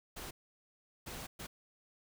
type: noise bursts at uneven times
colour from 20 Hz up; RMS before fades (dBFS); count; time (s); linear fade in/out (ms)
pink; -45; 3; 0.16-0.31 / 1.06-1.27 / 1.39-1.47; 10
effects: none